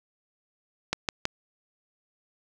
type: clicks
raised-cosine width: 0.2 ms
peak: -8 dBFS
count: 3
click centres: 0.93 / 1.088 / 1.254 s
effects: none